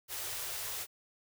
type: band-stop noise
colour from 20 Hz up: white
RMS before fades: -39 dBFS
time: 0.08-0.87 s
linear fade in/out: 50 ms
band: 140 to 340 Hz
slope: 48 dB/octave
effects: none